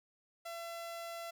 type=tone; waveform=sawtooth; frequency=675 Hz; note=E5; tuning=41 cents sharp; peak=-38 dBFS; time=0.45-1.31 s; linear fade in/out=10 ms; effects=none